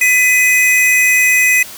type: tone pair together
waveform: square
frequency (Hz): 2000 / 2513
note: B6 / D#7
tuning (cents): +21 / +17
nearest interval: major third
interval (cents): 396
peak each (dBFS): -12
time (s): 0.01-1.63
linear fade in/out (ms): 5
effects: white hiss -32 dBFS RMS until 1.77 s